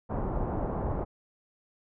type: low-pass noise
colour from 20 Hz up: pink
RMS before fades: -31 dBFS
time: 0.09-1.05 s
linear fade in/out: 20 ms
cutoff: 1000 Hz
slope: 24 dB/octave
effects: none